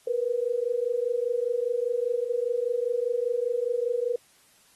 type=tone pair together; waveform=sine; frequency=470.4 / 495.4 Hz; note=A#4 / B4; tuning=+16 / +5 cents; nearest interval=minor second; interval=89 cents; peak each=-27 dBFS; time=0.07-4.16 s; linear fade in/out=5 ms; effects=white hiss -60 dBFS RMS until 4.75 s + AAC 32 kbps